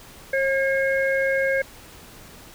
harmonic tone, 540 Hz, C#5, 45 cents flat, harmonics 1 / 3 / 4, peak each -21 / -24 / -28 dBFS, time 0.33-1.62 s, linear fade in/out 5 ms, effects pink hiss -45 dBFS RMS until 2.54 s

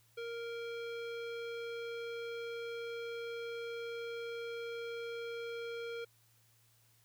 square tone with low-pass filter, 466.2 Hz, A#4, in tune, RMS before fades -42 dBFS, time 0.17-6.05 s, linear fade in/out 10 ms, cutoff 3200 Hz, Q 1.5, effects added 114 Hz sine -70 dBFS peak until 7.04 s + white hiss -70 dBFS RMS until 7.04 s

